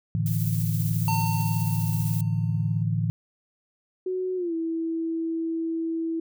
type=chord; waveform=sine; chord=A suspended fourth; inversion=none; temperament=just; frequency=110 / 146.67 / 165 Hz; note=A2 / D3 / E3; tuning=0 / -2 / +2 cents; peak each=-25 / -29 / -27 dBFS; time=0.15-3.1 s; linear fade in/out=0 ms
type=noise with tremolo; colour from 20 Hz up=violet; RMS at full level=-35 dBFS; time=0.26-2.21 s; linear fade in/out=2 ms; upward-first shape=sine; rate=15 Hz; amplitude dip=25%
type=tone with exponential decay; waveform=square; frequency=905 Hz; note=A5; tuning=48 cents sharp; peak=-25 dBFS; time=1.08-2.83 s; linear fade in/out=1 ms; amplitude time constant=380 ms
type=tone with pitch glide; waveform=sine; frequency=370 to 327.7 Hz; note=F#4 to E4; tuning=0 to -10 cents; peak=-25 dBFS; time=4.06-6.2 s; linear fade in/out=5 ms; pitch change=-210 cents; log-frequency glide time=4.36-4.54 s
effects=none